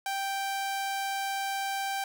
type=tone; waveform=sawtooth; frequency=784 Hz; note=G5; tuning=in tune; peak=-26 dBFS; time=0.06-2.04 s; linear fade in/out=2 ms; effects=none